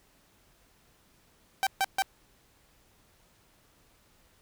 sawtooth tone bursts, 777 Hz, G5, 16 cents flat, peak -20 dBFS, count 3, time 1.63-2.021 s, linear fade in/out 0 ms, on 37 ms, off 140 ms, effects pink hiss -64 dBFS RMS until 4.41 s

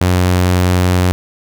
sawtooth tone, 90.5 Hz, F#2, 38 cents flat, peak -6 dBFS, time 0.01-1.12 s, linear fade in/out 0 ms, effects none

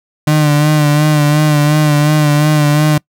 35% pulse tone with vibrato, 149.9 Hz, D3, 36 cents sharp, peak -6 dBFS, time 0.27-2.98 s, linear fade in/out 5 ms, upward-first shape sine, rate 2.8 Hz, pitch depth 39 cents each way, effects noise-tail reverb RT60 0.1 s tail -25 dB re dry

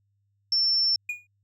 sine tone, 5390 Hz, E8, 38 cents sharp, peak -20 dBFS, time 0.52-0.96 s, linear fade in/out 2 ms
triangle tone with exponential decay, 2444 Hz, D#7, 32 cents flat, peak -23 dBFS, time 1.09-1.27 s, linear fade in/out 5 ms, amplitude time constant 37 ms
effects added 100 Hz sine -68 dBFS peak until 1.43 s

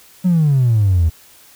triangle exponential sweep, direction down, 187.6 to 77.78 Hz, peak -7 dBFS, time 0.24-1.1 s, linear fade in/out 20 ms, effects tanh soft clip ceiling -7 dBFS + white hiss -46 dBFS RMS until 1.55 s

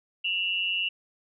sine tone pair together, 2710 / 2900 Hz, E7 / F#7, +47 / -35 cents, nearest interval minor second, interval 118 cents, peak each -28 dBFS, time 0.24-0.89 s, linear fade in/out 10 ms, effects none

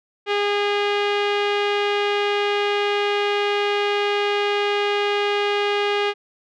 sawtooth tone with low-pass filter, 409.1 Hz, G#4, 26 cents flat, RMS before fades -21 dBFS, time 0.26-6.14 s, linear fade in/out 50 ms, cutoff 3000 Hz, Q 2.1, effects none

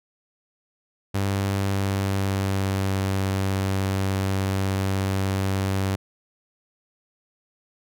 sawtooth tone with pitch glide, 98.4 to 96.54 Hz, G2 to G2, +7 to -26 cents, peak -18 dBFS, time 1.14-5.96 s, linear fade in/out 10 ms, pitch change -33 cents, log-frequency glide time 1.51-2.99 s, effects none

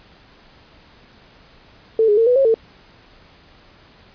sine tone with pitch steps, 445.6 / 415.1 / 454.7 / 494.1 / 542 / 449.9 Hz, A4 / G#4 / A#4 / B4 / C#5 / A4, +22 / -1 / -43 / +1 / -39 / +39 cents, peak -11 dBFS, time 1.99-2.542 s, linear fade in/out 2 ms, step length 92 ms, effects pink hiss -49 dBFS RMS until 4.14 s + resampled to 11025 Hz

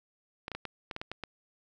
clicks, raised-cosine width 0.3 ms, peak -21 dBFS, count 9, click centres 0.481 / 0.517 / 0.55 / 0.653 / 0.912 / 0.964 / 1.015 / 1.116 / 1.237 s, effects none

